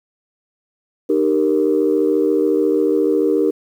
sine chord, Eb major, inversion none, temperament equal with one note detuned, 305.6 / 392 / 466.2 Hz, Eb4 / G4 / Bb4, -31 / 0 / 0 cents, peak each -17 dBFS, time 1.09-3.51 s, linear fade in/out 10 ms, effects tanh soft clip ceiling -5 dBFS + 8-bit

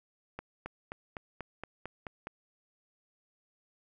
accelerating click train, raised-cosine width 0.5 ms, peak -24 dBFS, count 9, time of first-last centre 0.39-2.271 s, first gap 270 ms, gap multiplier 0.96, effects none

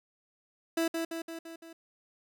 30% pulse tone with echo, 329.6 Hz, E4, in tune, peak -24 dBFS, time 0.77-0.88 s, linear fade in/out 5 ms, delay 170 ms, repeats 5, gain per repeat -4 dB, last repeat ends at 1.73 s, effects none

